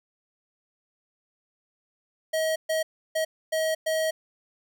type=tone bursts at uneven times; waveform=square; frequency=636 Hz; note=D#5; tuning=38 cents sharp; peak=-24 dBFS; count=5; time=2.33-2.56 / 2.69-2.83 / 3.15-3.25 / 3.52-3.75 / 3.86-4.11 s; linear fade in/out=10 ms; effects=none